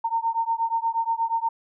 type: beating tone pair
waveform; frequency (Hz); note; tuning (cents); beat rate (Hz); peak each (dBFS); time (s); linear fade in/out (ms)
sine; 910 / 918.4; A#5 / A#5; -42 / -26; 8.4; -25; 0.04-1.49; 10
effects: none